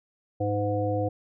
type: harmonic tone with a mistuned harmonic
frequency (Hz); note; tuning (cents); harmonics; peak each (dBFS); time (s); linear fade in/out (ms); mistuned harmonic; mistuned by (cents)
103.8; G#2; 0; 1 / 3 / 5 / 7; -28 / -31 / -28 / -32; 0.4-1.09; 10; 5; -29
effects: none